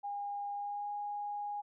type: tone with pitch glide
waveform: sine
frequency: 812 to 822.9 Hz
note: G#5 to G#5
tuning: -39 to -16 cents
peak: -36 dBFS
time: 0.03-1.62 s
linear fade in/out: 20 ms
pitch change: +23 cents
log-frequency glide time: 0.53-0.9 s
effects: none